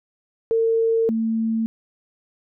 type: tone pair in turn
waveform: sine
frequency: 453.4 / 224.4 Hz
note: A#4 / A3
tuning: -48 / +34 cents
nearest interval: octave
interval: 1218 cents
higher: first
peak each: -16 / -19 dBFS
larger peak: first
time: 0.51-1.09 / 1.09-1.66 s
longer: first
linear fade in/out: 0 ms
effects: none